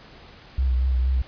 sine tone with vibrato, 64 Hz, C2, 38 cents flat, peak -18 dBFS, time 0.58-1.22 s, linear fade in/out 5 ms, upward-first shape triangle, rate 4.3 Hz, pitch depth 56 cents each way, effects pink hiss -47 dBFS RMS until 1.27 s + resampled to 11025 Hz

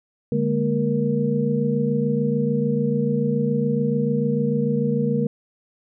sine tone cluster, 146.5 / 206 / 232.9 / 471.1 Hz, D3 / G#3 / A#3 / A#4, -4 / -14 / -1 / +18 cents, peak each -24 dBFS, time 0.32-5.27 s, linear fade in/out 2 ms, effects none

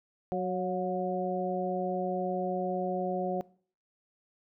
harmonic tone with a mistuned harmonic, 184.7 Hz, F#3, 3 cents flat, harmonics 1 / 2 / 3 / 4, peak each -34 / -34 / -34 / -34 dBFS, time 0.32-3.41 s, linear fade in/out 0 ms, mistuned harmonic 4, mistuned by -38 cents, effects noise-tail reverb RT60 0.5 s tail -22 dB re dry

